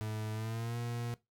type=tone with pitch glide; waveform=40% pulse; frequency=108.3 to 118.79 Hz; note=A2 to A#2; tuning=-27 to +33 cents; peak=-35 dBFS; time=0.01-1.14 s; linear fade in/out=0 ms; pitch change=+160 cents; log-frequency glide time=0.33-0.77 s; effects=noise-tail reverb RT60 0.2 s tail -19 dB re dry